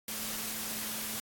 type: tone in noise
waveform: sine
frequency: 218.2 Hz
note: A3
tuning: 14 cents flat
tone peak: -47 dBFS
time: 0.08-1.2 s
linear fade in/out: 2 ms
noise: white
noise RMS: -37 dBFS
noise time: 0.08-1.2 s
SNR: -13 dB
effects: AAC 64 kbps